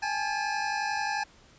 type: tone pair together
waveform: 25% pulse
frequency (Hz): 810.7 / 862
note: G#5 / A5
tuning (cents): -42 / -36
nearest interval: minor second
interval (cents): 106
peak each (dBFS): -27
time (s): 0.02-1.24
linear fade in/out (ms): 10
effects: pink hiss -57 dBFS RMS until 1.58 s + resampled to 16000 Hz